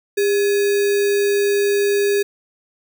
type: tone with sample-and-hold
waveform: sine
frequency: 404.4 Hz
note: G#4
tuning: 46 cents flat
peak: -14 dBFS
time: 0.17-2.23 s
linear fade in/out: 10 ms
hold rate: 2100 Hz
effects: none